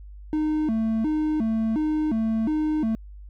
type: tone with vibrato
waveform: triangle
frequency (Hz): 261.6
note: C4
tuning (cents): 0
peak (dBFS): -19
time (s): 0.33-2.95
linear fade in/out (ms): 0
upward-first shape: square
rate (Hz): 1.4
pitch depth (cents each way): 280
effects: added 50 Hz sine -39 dBFS peak until 3.29 s